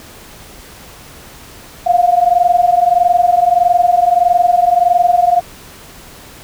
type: tone pair together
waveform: sine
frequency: 696 / 717.6 Hz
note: F5 / F5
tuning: -6 / +47 cents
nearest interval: minor second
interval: 53 cents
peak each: -11 dBFS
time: 1.86-5.41 s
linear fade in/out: 10 ms
effects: pink hiss -37 dBFS RMS until 6.43 s

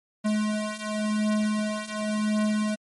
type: beating tone pair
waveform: square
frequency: 212.2 / 213.12 Hz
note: G#3 / G#3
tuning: +38 / +45 cents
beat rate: 0.92 Hz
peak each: -29 / -27 dBFS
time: 0.24-2.76 s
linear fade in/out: 20 ms
effects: MP3 48 kbps

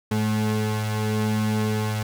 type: tone pair together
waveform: 35% pulse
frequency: 107.9 / 214.9 Hz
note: A2 / A3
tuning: -33 / -41 cents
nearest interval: octave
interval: 1192 cents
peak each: -22 / -24 dBFS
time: 0.11-2.03 s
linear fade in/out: 5 ms
effects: none

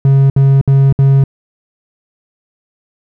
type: tone bursts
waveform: triangle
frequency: 136.7 Hz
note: C#3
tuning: 24 cents flat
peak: -3 dBFS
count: 4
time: 0.05-1.239 s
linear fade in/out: 2 ms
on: 250 ms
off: 63 ms
effects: none

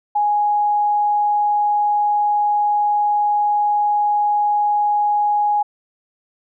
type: tone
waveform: sine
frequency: 830.6 Hz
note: G#5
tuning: in tune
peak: -14 dBFS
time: 0.15-5.63 s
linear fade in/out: 10 ms
effects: none

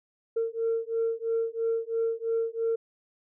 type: beating tone pair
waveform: sine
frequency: 454.4 / 457.4 Hz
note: A#4 / A#4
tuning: -44 / -33 cents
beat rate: 3 Hz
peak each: -28 dBFS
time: 0.36-2.76 s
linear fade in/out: 10 ms
effects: tanh soft clip ceiling -20 dBFS

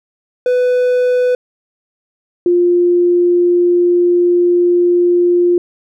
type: tone pair in turn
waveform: triangle / sine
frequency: 497.8 / 351.4 Hz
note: B4 / F4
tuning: +14 / +11 cents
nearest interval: tritone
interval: 603 cents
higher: first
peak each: -8 dBFS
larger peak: neither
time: 0.46-1.35 / 2.46-5.58 s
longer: second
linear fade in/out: 2 ms
effects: none

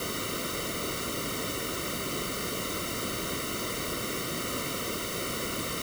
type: noise with comb filter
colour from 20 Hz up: pink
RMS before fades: -33 dBFS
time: 0-5.82 s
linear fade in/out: 2 ms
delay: 1.2 ms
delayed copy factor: -1
effects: none

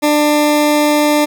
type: tone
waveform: 20% pulse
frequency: 297.6 Hz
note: D4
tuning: 23 cents sharp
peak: -5 dBFS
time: 0.02-1.26 s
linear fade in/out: 20 ms
effects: none

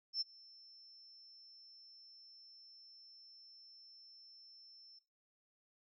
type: tone with ADSR envelope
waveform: sine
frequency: 5340 Hz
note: E8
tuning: 22 cents sharp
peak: -32 dBFS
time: 0.13-4.99 s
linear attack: 80 ms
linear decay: 20 ms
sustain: -24 dB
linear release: 5 ms
effects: noise-tail reverb RT60 0.3 s tail -22 dB re dry

